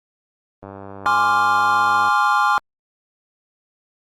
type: click train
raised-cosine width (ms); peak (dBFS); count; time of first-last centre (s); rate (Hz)
1; -21; 144; 0.63-2.083; 98.4
type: chord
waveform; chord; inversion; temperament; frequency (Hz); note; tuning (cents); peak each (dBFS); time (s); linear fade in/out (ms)
triangle; D half-diminished seventh; second; equal; 830.6 / 1046.5 / 1174.7 / 1396.9; Ab5 / C6 / D6 / F6; 0 / 0 / 0 / 0; -18; 1.06-2.58; 0
effects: Opus 32 kbps